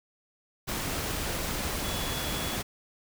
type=tone in noise; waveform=sine; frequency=3390 Hz; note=G#7; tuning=35 cents sharp; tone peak=-39 dBFS; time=1.83-2.57 s; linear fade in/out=20 ms; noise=pink; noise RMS=-32 dBFS; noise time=0.67-2.63 s; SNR=-10 dB; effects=none